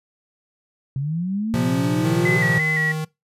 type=linear sweep; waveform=sine; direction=up; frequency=130.4 to 374.4 Hz; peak=-21 dBFS; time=0.96-2.37 s; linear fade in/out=2 ms
type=chord; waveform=square; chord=Bb suspended second; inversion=none; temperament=equal with one note detuned; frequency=116.54 / 132.18 / 174.61 Hz; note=Bb2 / C3 / F3; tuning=0 / +18 / 0 cents; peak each=-27 / -26 / -24 dBFS; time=1.54-2.58 s; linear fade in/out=0 ms
type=tone; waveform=square; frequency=156.2 Hz; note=D#3; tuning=7 cents sharp; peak=-24 dBFS; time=2.04-3.05 s; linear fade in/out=10 ms
type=tone with vibrato; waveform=sine; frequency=1975.5 Hz; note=B6; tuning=in tune; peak=-19 dBFS; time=2.25-2.92 s; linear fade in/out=5 ms; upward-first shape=square; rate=2.9 Hz; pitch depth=41 cents each way
effects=noise-tail reverb RT60 0.2 s tail -22 dB re dry + resampled to 32000 Hz